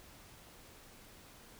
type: silence
effects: pink hiss -57 dBFS RMS until 1.59 s